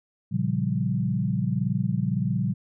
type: chord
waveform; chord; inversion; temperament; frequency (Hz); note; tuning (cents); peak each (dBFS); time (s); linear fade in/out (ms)
sine; G half-diminished seventh; first; equal; 116.54 / 138.59 / 174.61 / 196; Bb2 / Db3 / F3 / G3; 0 / 0 / 0 / 0; -28; 0.31-2.54; 20
effects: none